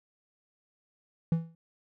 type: tone with exponential decay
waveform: triangle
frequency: 164.81 Hz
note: E3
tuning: in tune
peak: -18 dBFS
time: 1.32-1.55 s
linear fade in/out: 2 ms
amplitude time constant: 49 ms
effects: none